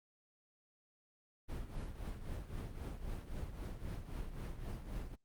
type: noise with tremolo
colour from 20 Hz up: brown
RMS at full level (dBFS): -40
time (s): 1.48-5.16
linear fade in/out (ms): 20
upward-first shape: triangle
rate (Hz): 3.8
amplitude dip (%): 70
effects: Opus 32 kbps